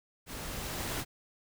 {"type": "noise with level ramp", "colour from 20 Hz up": "pink", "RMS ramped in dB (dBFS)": [-42, -34], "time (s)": [0.26, 1.05], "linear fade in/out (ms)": 50, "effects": []}